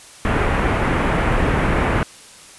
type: low-pass noise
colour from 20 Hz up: pink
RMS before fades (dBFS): -18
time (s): 0.25-2.03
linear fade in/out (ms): 0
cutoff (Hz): 2300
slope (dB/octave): 24
effects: white hiss -42 dBFS RMS until 2.58 s + resampled to 24000 Hz